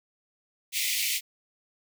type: high-pass noise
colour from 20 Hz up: pink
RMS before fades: -28 dBFS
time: 0.72-1.21 s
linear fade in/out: 50 ms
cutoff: 2000 Hz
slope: 96 dB/octave
effects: none